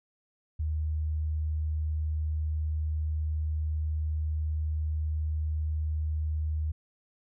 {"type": "tone", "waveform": "sine", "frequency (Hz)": 77.3, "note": "D#2", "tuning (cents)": -11, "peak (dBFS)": -27, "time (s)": [0.59, 6.72], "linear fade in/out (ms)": 10, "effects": []}